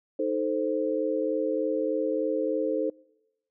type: chord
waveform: sine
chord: A diminished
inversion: second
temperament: equal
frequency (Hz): 311.1 / 440 / 523.3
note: Eb4 / A4 / C5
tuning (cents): 0 / 0 / 0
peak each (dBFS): -30 / -29 / -28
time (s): 0.19-2.9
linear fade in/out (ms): 5
effects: noise-tail reverb RT60 1.0 s tail -26 dB re dry